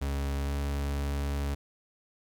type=tone with pitch glide; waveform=40% pulse; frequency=69.8 to 70.65 Hz; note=C#2 to C#2; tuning=+13 to +34 cents; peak=-28 dBFS; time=0.01-1.55 s; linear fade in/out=10 ms; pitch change=+21 cents; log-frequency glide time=0.42-0.54 s; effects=11-bit